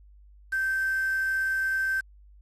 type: tone with quantisation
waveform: sine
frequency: 1556 Hz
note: G6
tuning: 13 cents flat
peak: -24 dBFS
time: 0.52-2.01 s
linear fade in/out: 10 ms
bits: 7
effects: added 50 Hz sine -50 dBFS peak until 2.41 s + AAC 32 kbps